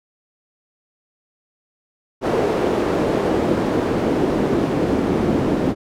pink noise with band-pass filter sweep, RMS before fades -19 dBFS, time 2.21-5.75 s, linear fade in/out 50 ms, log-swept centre 440 to 280 Hz, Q 1.4, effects none

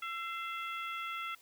harmonic tone with a mistuned harmonic, 670 Hz, E5, 28 cents sharp, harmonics 2 / 3 / 4 / 5, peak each -39 / -43 / -45 / -47 dBFS, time 0.02-1.35 s, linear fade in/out 5 ms, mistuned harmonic 3, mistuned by +56 cents, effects white hiss -62 dBFS RMS until 1.41 s

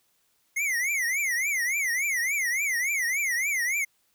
square tone with vibrato, 2093 Hz, C7, in tune, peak -25 dBFS, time 0.56-3.85 s, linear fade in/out 10 ms, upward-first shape triangle, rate 3.5 Hz, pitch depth 240 cents each way, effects white hiss -69 dBFS RMS until 4.14 s

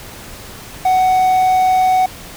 triangle tone with quantisation, 745 Hz, F#5, 12 cents sharp, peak -8 dBFS, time 0.85-2.06 s, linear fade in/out 5 ms, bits 6, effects pink hiss -34 dBFS RMS until 2.36 s

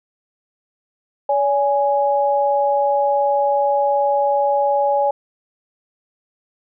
sine tone pair together, 569.3 / 830.6 Hz, C#5 / G#5, +46 / 0 cents, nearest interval perfect fifth, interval 654 cents, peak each -17 dBFS, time 1.29-5.11 s, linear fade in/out 5 ms, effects none

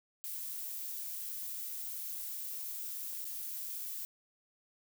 violet noise with dropouts, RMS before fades -41 dBFS, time 0.24-4.05 s, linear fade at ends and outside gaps 0 ms, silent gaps 3.245-3.252 s, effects none

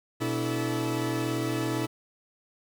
40% pulse tone cluster, 122.7 / 289.2 / 326.8 / 433.3 Hz, B2 / D4 / E4 / A4, -11 / -27 / -15 / -27 cents, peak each -31 / -33 / -30 / -35 dBFS, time 0.2-1.87 s, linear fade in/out 20 ms, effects none

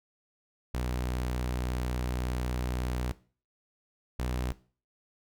sawtooth tone pair in turn, 61.8 / 62.04 Hz, B1 / B1, +2 / +9 cents, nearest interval unison, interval 7 cents, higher second, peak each -26 dBFS, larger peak neither, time 0.74-3.12 / 4.19-4.52 s, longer first, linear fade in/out 0 ms, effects noise-tail reverb RT60 0.4 s tail -18 dB re dry

